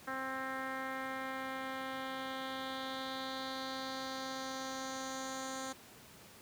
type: tone with low-pass filter sweep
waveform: 10% pulse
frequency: 264.1 Hz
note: C4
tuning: 16 cents sharp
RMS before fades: -41 dBFS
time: 0.07-5.73 s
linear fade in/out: 10 ms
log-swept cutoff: 1700 to 7600 Hz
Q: 2.6
effects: pink hiss -56 dBFS RMS until 6.41 s + high-pass 100 Hz 12 dB/octave